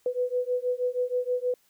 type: beating tone pair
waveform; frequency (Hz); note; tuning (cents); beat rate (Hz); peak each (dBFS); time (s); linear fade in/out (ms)
sine; 493.9 / 500.2; B4 / B4; 0 / +22; 6.3; -28; 0.06-1.54; 2
effects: white hiss -66 dBFS RMS until 1.69 s